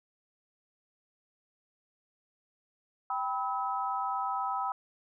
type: chord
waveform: sine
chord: E minor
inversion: first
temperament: equal with one note detuned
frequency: 784 / 987.8 / 1287.7 Hz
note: G5 / B5 / E6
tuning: 0 / 0 / -41 cents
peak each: -34 dBFS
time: 3.1-4.72 s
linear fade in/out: 2 ms
effects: none